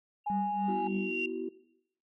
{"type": "tone with exponential growth", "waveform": "sine", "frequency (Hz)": 2758, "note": "F7", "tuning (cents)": -22, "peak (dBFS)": -29, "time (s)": [0.24, 1.26], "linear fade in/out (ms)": 5, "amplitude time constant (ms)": 220}
{"type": "tone", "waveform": "sine", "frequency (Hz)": 830.6, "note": "G#5", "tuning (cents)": 0, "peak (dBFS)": -29, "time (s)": [0.26, 0.88], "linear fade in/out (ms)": 10}
{"type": "tone with tremolo", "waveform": "sine", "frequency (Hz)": 196, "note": "G3", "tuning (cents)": 0, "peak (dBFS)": -29, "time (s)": [0.3, 1.11], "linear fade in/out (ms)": 0, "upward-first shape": "triangle", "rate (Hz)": 3.4, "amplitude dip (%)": 90}
{"type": "chord", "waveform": "sine", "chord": "B suspended fourth", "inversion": "none", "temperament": "equal with one note detuned", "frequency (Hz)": [246.9, 329.6, 378.2], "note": ["B3", "E4", "F#4"], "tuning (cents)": [0, 0, 38], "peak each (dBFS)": [-40, -38, -35], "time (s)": [0.68, 1.49], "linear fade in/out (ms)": 5}
{"effects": ["noise-tail reverb RT60 0.8 s tail -19 dB re dry", "tanh soft clip ceiling -20 dBFS"]}